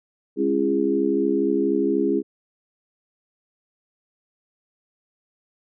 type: harmonic tone with a mistuned harmonic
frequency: 68.4 Hz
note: C#2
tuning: 23 cents flat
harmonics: 3 / 4 / 5 / 6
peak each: -28 / -23 / -23 / -23 dBFS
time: 0.36-2.23 s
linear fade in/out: 50 ms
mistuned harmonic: 5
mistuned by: -22 cents
effects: none